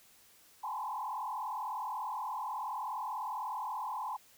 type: tone with frequency modulation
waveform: sine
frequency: 932.3 Hz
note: A#5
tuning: in tune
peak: -35 dBFS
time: 0.63-4.17 s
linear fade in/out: 10 ms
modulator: 40.6 Hz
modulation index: 3
effects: white hiss -62 dBFS RMS until 4.37 s